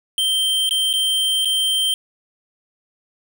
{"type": "tone with dropouts", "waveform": "square", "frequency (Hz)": 3136, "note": "G7", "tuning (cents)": 0, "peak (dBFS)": -17, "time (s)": [0.18, 1.94], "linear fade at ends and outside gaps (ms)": 1, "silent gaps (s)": [[0.692, 0.709], [0.93, 0.937], [1.448, 1.455]], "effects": []}